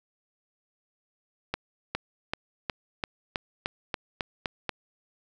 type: accelerating click train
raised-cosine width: 0.3 ms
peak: -12 dBFS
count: 11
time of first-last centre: 1.54-4.693 s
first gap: 410 ms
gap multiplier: 0.94
effects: none